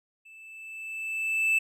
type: tone with level ramp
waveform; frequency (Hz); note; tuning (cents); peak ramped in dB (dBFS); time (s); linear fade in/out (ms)
triangle; 2637; E7; 0; -47 to -18; 0.25-1.59; 10
effects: none